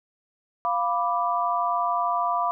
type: chord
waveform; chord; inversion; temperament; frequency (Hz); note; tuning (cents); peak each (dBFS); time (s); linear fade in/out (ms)
sine; B diminished; second; equal; 698.5 / 987.8 / 1174.7; F5 / B5 / D6; 0 / 0 / 0; -26; 0.65-2.51; 0
effects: none